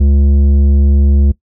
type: tone with tanh clipping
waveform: triangle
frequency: 70.3 Hz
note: C#2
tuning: 25 cents sharp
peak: -8 dBFS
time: 0-1.32 s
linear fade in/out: 10 ms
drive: 14 dB
effects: noise-tail reverb RT60 0.1 s tail -19 dB re dry